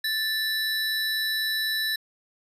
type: tone pair together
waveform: square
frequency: 1760 / 3948 Hz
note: A6 / B7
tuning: 0 / -1 cents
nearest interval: octave + major second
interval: 1399 cents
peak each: -28 dBFS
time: 0.04-1.96 s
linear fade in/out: 5 ms
effects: resampled to 32000 Hz